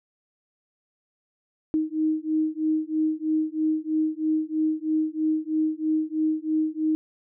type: beating tone pair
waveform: sine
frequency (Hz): 311.1 / 314.2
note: D#4 / D#4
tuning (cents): 0 / +17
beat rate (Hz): 3.1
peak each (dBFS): -25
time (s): 1.74-6.95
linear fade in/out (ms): 0
effects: none